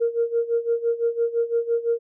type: tone with tremolo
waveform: sine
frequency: 466.2 Hz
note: A#4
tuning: in tune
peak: -16 dBFS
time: 0-1.99 s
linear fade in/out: 20 ms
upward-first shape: sine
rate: 5.9 Hz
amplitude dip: 85%
effects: tanh soft clip ceiling -12 dBFS